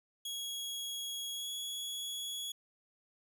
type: tone with pitch glide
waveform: sawtooth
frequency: 3322 to 3359 Hz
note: G#7 to G#7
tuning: 0 to +19 cents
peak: -35 dBFS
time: 0.25-2.52 s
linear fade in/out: 5 ms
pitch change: +19 cents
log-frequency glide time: 1.34-1.5 s
effects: none